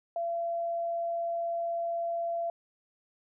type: tone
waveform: sine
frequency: 679 Hz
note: F5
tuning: 49 cents flat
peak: -29 dBFS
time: 0.16-2.5 s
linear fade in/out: 2 ms
effects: none